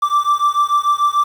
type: beating tone pair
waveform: triangle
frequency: 1168 / 1174.8 Hz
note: D6 / D6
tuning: -10 / 0 cents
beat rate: 6.8 Hz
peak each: -14 dBFS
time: 0.02-1.24 s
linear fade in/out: 10 ms
effects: 7-bit